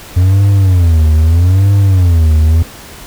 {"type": "tone with vibrato", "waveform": "triangle", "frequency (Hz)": 88.1, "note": "F2", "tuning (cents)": 16, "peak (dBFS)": -3, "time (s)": [0.16, 2.63], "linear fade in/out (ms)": 10, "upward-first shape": "sine", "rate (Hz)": 0.79, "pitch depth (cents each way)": 220, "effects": ["pink hiss -32 dBFS RMS until 3.06 s"]}